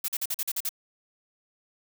blue noise bursts, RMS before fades -29 dBFS, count 8, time 0.04-0.692 s, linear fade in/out 5 ms, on 43 ms, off 44 ms, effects none

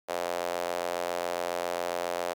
sawtooth tone with high-pass filter, 87.31 Hz, F2, in tune, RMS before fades -32 dBFS, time 0.08-2.34 s, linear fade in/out 20 ms, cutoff 580 Hz, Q 2.8, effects none

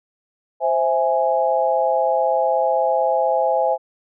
sine chord, C augmented, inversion none, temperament equal, 523.3 / 659.3 / 830.6 Hz, C5 / E5 / G#5, 0 / 0 / 0 cents, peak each -20 dBFS, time 0.6-3.78 s, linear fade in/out 50 ms, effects none

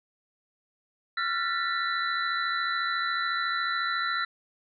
sine tone cluster, 1362 / 1436 / 1775 / 1956 / 3982 Hz, F6 / F6 / A6 / B6 / B7, -44 / +48 / +15 / -17 / +14 cents, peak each -29 / -36 / -33 / -35 / -34 dBFS, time 1.17-4.25 s, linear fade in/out 5 ms, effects none

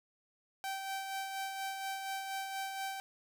sawtooth tone with tremolo, 776 Hz, G5, 18 cents flat, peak -32 dBFS, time 0.64-3 s, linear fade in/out 0 ms, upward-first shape sine, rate 4.2 Hz, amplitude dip 40%, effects none

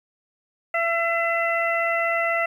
harmonic tone, 673 Hz, E5, 36 cents sharp, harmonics 1 / 2 / 3 / 4, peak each -24 / -27 / -24 / -31 dBFS, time 0.74-2.46 s, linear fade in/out 5 ms, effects 9-bit

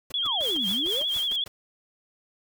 pink noise bursts, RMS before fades -41 dBFS, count 10, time 0.1-1.48 s, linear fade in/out 5 ms, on 21 ms, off 130 ms
sine tone with vibrato, 3294 Hz, G#7, 15 cents flat, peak -24 dBFS, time 0.14-1.44 s, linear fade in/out 2 ms, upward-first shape sine, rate 11 Hz, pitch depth 71 cents each way
sine exponential two-way sweep, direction down then up, 1505 to 180 to 679 Hz, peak -31 dBFS, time 0.22-1.05 s, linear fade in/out 50 ms, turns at 0.68 s
white noise with tremolo, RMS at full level -38 dBFS, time 0.42-1.36 s, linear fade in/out 2 ms, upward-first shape sine, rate 4.3 Hz, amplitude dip 90%
effects none

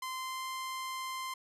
sawtooth tone with pitch glide, 1036 to 1043.8 Hz, C6 to C6, -17 to -4 cents, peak -33 dBFS, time 0.02-1.34 s, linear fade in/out 5 ms, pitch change +13 cents, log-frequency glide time 0.13-0.45 s, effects resampled to 32000 Hz

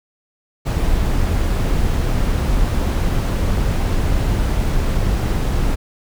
brown noise, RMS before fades -17 dBFS, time 0.65-5.76 s, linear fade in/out 20 ms, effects none

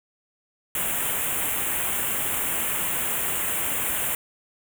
white band-stop noise, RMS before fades -26 dBFS, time 0.75-4.15 s, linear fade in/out 2 ms, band 3200 to 7400 Hz, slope 48 dB/octave, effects none

